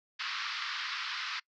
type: band-pass noise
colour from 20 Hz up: pink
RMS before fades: -37 dBFS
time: 0.19-1.4 s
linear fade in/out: 10 ms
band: 1100 to 5100 Hz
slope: 48 dB/octave
effects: noise-tail reverb RT60 0.1 s tail -24 dB re dry